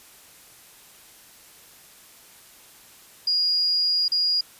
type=tone with dropouts; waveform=sine; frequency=4864 Hz; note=D#8; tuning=40 cents flat; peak=-19 dBFS; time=3.27-4.41 s; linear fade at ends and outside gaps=5 ms; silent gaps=4.082-4.118 s; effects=white hiss -50 dBFS RMS until 4.59 s + resampled to 32000 Hz